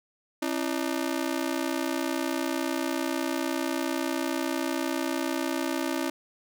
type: ring-modulated tone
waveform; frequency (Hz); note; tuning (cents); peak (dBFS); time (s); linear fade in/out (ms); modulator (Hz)
sawtooth; 302.2; D4; +50; -20; 0.42-6.1; 5; 30
effects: none